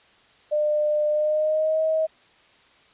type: tone with pitch glide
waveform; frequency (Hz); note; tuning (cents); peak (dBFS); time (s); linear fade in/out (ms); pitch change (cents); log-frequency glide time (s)
sine; 601 to 634.5; D5 to D#5; +40 to +34; -19; 0.51-2.07; 20; +94; 1.1-1.82
effects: white hiss -56 dBFS RMS until 2.93 s + resampled to 8000 Hz